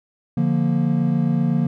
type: chord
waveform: triangle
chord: Bb major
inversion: first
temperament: equal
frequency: 146.83 / 174.61 / 233.1 Hz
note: D3 / F3 / Bb3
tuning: 0 / 0 / 0 cents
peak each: -19 dBFS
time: 0.37-1.67 s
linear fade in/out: 5 ms
effects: none